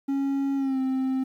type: tone with pitch glide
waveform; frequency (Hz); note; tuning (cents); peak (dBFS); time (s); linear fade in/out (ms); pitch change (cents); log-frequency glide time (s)
triangle; 275.3 to 262.6; C#4 to C4; -12 to +6; -21; 0.08-1.24; 10; -82; 0.56-0.79
effects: 10-bit